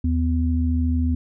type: tone pair together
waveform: sine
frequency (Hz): 78.75 / 250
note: D#2 / B3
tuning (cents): +21 / +21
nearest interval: octave + minor sixth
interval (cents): 2000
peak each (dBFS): -19 / -23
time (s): 0.04-1.15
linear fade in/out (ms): 5
effects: none